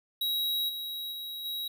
square tone with level steps, 3846 Hz, B7, 47 cents flat, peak -28 / -35 / -37 / -33 dBFS, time 0.21-1.68 s, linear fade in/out 5 ms, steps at 0.68 / 1.11 / 1.44 s, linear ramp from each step 20 ms, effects none

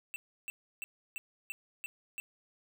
square tone bursts, 2675 Hz, E7, 25 cents sharp, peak -38 dBFS, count 7, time 0.14-2.2 s, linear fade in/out 0 ms, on 20 ms, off 320 ms, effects 13-bit

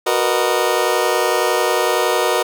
25% pulse chord, B major seventh, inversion second, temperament just, 370.4 / 463 / 493.9 / 617.4 Hz, F#4 / A#4 / B4 / D#5, +2 / -12 / 0 / -14 cents, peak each -17 dBFS, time 0.06-2.43 s, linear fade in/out 10 ms, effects none

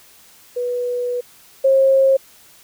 sine tone pair in turn, 490 / 536.9 Hz, B4 / C5, -14 / +45 cents, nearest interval major second, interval 159 cents, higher second, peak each -19 / -10 dBFS, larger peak second, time 0.56-1.21 / 1.64-2.17 s, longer first, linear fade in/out 10 ms, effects white hiss -48 dBFS RMS until 2.63 s

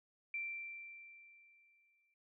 sine tone with exponential decay, 2351 Hz, D7, 1 cent sharp, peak -37 dBFS, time 0.34-2.14 s, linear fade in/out 2 ms, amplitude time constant 390 ms, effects none

